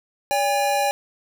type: tone pair together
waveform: square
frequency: 571 / 809.8 Hz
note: D5 / G#5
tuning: -49 / -44 cents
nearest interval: tritone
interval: 605 cents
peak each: -24 / -21 dBFS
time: 0.31-0.91 s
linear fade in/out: 0 ms
effects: none

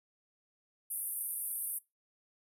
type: band-pass noise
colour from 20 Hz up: pink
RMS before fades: -38 dBFS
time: 0.9-1.79 s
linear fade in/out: 10 ms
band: 9200 to 14000 Hz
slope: 96 dB/octave
effects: noise-tail reverb RT60 0.2 s tail -21 dB re dry

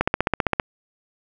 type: click train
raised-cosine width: 0.5 ms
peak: -3 dBFS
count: 10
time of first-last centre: 0.01-0.598 s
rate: 15.3 Hz
effects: none

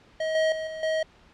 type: tone with level steps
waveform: square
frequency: 634 Hz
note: D#5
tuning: 32 cents sharp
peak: -26 / -21 / -30 / -34 / -24 dBFS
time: 0.2-1.03 s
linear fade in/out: 5 ms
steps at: 0.35 / 0.52 / 0.67 / 0.83 s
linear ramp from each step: 2 ms
effects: pink hiss -56 dBFS RMS until 1.33 s + low-pass 4000 Hz 12 dB/octave

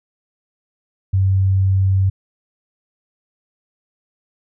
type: tone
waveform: sine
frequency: 95.8 Hz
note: G2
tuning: 39 cents flat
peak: -12 dBFS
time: 1.13-2.1 s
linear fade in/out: 10 ms
effects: none

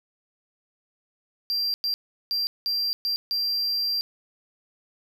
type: tone bursts at uneven times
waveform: triangle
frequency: 4725 Hz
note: D8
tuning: 10 cents sharp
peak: -22 dBFS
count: 6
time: 1.5-1.74 / 1.84-1.94 / 2.31-2.47 / 2.66-2.93 / 3.05-3.16 / 3.31-4.01 s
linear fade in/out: 0 ms
effects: none

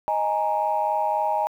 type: chord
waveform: sine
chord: D# suspended fourth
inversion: none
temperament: just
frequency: 622.3 / 829.7 / 933.4 Hz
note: D#5 / G#5 / A#5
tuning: 0 / -2 / +2 cents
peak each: -26 / -23 / -25 dBFS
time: 0.08-1.47 s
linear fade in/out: 0 ms
effects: tanh soft clip ceiling -12 dBFS + 9-bit

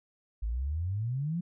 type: exponential sweep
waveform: sine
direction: up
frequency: 51.5 to 180.1 Hz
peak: -29 dBFS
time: 0.42-1.41 s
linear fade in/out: 10 ms
effects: none

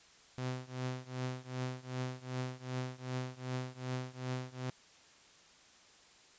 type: tone with tremolo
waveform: sawtooth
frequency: 127.6 Hz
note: C3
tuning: 43 cents flat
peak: -30 dBFS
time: 0.38-4.7 s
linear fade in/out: 0 ms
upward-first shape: triangle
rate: 2.6 Hz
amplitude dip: 95%
effects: white hiss -61 dBFS RMS until 6.38 s + resampled to 16000 Hz

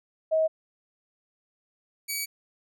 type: tone pair in turn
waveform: sine / 10% pulse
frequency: 636 / 2271 Hz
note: D#5 / C#7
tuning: +38 / +41 cents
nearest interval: octave + minor seventh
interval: 2203 cents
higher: second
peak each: -20 dBFS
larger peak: neither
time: 0.31-0.48 / 2.08-2.26 s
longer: second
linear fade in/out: 20 ms
effects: none

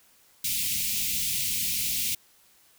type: band-stop noise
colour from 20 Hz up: white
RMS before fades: -28 dBFS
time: 0.44-2.15 s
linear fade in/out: 5 ms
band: 240 to 2200 Hz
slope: 48 dB/octave
effects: white hiss -60 dBFS RMS until 2.78 s

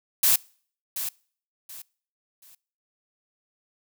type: noise with echo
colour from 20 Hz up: blue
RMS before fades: -19 dBFS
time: 0.23-0.36 s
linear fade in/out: 5 ms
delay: 730 ms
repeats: 3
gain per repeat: -11 dB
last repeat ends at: 2.55 s
effects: noise-tail reverb RT60 0.5 s tail -25 dB re dry

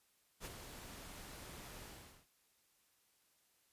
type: noise with ADSR envelope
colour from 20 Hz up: pink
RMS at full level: -45 dBFS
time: 0.4-2.27 s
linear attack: 54 ms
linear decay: 34 ms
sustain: -7 dB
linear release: 430 ms
effects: white hiss -75 dBFS RMS until 3.72 s + resampled to 32000 Hz

